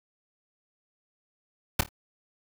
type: noise with echo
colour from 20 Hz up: pink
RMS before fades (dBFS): -21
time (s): 1.79-1.81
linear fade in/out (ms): 5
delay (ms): 27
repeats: 3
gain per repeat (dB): -11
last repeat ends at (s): 1.891
effects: none